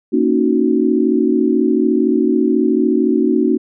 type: chord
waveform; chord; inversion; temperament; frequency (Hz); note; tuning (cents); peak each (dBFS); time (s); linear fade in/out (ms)
sine; D# minor seventh; second; equal; 233.1 / 277.2 / 311.1 / 370; A#3 / C#4 / D#4 / F#4; 0 / 0 / 0 / 0; -17; 0.12-3.58; 20
effects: none